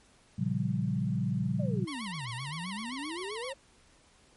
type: chord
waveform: sine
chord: G half-diminished seventh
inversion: first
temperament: equal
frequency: 116.54 / 138.59 / 174.61 / 196 Hz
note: Bb2 / Db3 / F3 / G3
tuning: 0 / 0 / 0 / 0 cents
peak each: -33 dBFS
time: 0.38-1.85 s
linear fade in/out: 10 ms
type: exponential two-way sweep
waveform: sine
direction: down then up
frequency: 629 to 114.3 to 558 Hz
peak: -37 dBFS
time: 1.59-3.54 s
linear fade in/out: 10 ms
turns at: 2.3 s
type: tone with vibrato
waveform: 15% pulse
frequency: 1011 Hz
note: B5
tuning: 40 cents sharp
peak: -32 dBFS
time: 1.87-3.53 s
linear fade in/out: 10 ms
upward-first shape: sine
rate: 7.7 Hz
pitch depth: 190 cents each way
effects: pink hiss -62 dBFS RMS until 4.36 s + MP3 48 kbps